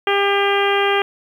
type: harmonic tone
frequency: 400 Hz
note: G4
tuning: 35 cents sharp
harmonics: 1 / 2 / 3 / 4 / 5 / 6 / 7 / 8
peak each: -18 / -21 / -23 / -24 / -25 / -26 / -26 / -27 dBFS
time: 0.07-1.02 s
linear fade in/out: 2 ms
effects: 8-bit